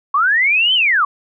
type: linear two-way sweep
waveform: sine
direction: up then down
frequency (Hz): 1078 to 3136 to 1078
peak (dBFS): -11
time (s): 0.14-1.05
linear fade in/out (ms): 5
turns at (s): 0.74
effects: none